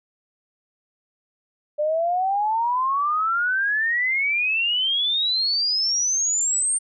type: exponential sweep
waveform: sine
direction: up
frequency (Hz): 589 to 8870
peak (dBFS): -19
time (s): 1.78-6.79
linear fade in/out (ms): 20
effects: none